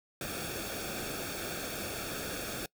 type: noise with comb filter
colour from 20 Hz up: pink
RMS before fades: -38 dBFS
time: 0.21-2.66 s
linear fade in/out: 2 ms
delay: 1 ms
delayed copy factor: -0.7
effects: noise-tail reverb RT60 0.1 s tail -24 dB re dry